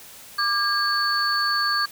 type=tone cluster; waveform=sine; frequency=1186 / 1624 / 4470 Hz; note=D6 / G#6 / C#8; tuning=+17 / -39 / +14 cents; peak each=-24 dBFS; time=0.38-1.86 s; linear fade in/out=10 ms; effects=white hiss -44 dBFS RMS until 1.91 s